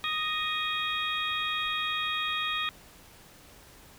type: harmonic tone with a mistuned harmonic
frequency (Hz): 621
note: D#5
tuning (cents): -3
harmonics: 2 / 3 / 4 / 5 / 6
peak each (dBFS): -33 / -36 / -34 / -35 / -35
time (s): 0.04-2.69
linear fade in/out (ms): 0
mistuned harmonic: 5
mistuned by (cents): +94
effects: pink hiss -53 dBFS RMS until 3.98 s